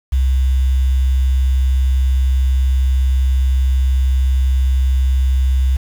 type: tone with quantisation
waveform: sine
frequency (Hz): 65.2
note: C2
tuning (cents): -5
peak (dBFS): -11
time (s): 0.12-5.77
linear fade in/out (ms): 10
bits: 6
effects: none